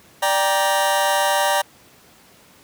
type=chord; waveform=sawtooth; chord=G minor; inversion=second; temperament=just; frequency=588 / 784 / 940.8 Hz; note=D5 / G5 / Bb5; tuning=+2 / 0 / +16 cents; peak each=-17 dBFS; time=0.22-1.62 s; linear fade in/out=10 ms; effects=pink hiss -50 dBFS RMS until 2.63 s + high-pass 100 Hz 12 dB/octave